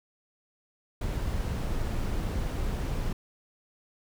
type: noise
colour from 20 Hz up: brown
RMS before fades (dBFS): -30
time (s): 1.01-3.13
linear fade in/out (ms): 5
effects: none